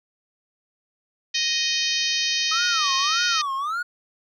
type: harmonic tone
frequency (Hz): 622.3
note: D#5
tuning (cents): 0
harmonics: 3 / 4 / 5 / 6 / 7 / 8 / 9 / 10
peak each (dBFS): -31 / -29 / -28 / -28 / -28 / -30 / -30 / -33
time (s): 1.34-3.42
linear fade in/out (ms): 10
type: tone with vibrato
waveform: triangle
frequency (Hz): 1244.5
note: D#6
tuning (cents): 0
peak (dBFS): -22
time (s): 2.51-3.83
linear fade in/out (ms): 10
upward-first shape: sine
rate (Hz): 1.7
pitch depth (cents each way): 260
effects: none